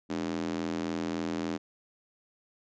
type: tone with high-pass filter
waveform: square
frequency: 41.76 Hz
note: E1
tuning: 23 cents sharp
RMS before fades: -33 dBFS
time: 0.09-1.58 s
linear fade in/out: 20 ms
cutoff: 260 Hz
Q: 2.7
effects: resampled to 16000 Hz